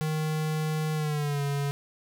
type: tone with pitch glide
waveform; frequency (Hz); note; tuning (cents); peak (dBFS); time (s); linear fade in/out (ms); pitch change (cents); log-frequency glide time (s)
square; 155.5 to 141.77; D#3 to C#3; -1 to +39; -27; 0.01-1.71; 0; -160; 0.94-1.42
effects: none